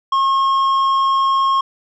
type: tone with tanh clipping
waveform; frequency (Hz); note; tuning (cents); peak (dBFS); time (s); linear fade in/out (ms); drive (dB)
sine; 1081; C#6; -44; -14; 0.12-1.61; 5; 7
effects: none